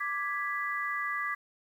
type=chord; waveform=sine; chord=G# diminished; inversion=second; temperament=equal; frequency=1174.7 / 1661.2 / 1975.5 Hz; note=D6 / G#6 / B6; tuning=0 / 0 / 0 cents; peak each=-34 / -36 / -34 dBFS; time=0-1.35 s; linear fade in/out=10 ms; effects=10-bit